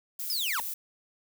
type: noise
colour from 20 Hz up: violet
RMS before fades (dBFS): -35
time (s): 0.19-0.74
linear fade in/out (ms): 5
type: linear sweep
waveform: 40% pulse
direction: down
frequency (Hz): 5280 to 840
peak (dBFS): -28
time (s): 0.3-0.6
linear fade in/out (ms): 0
effects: none